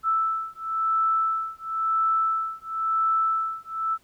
sine beating tone pair, 1318.5 / 1319.47 Hz, E6 / E6, 0 / +1 cents, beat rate 0.97 Hz, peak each -25 dBFS, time 0.03-3.98 s, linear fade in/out 50 ms, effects pink hiss -62 dBFS RMS until 4.03 s

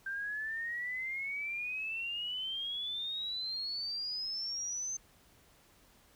sine exponential sweep, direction up, 1568 to 6272 Hz, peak -35 dBFS, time 0.06-4.97 s, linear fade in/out 5 ms, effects pink hiss -64 dBFS RMS until 6.15 s

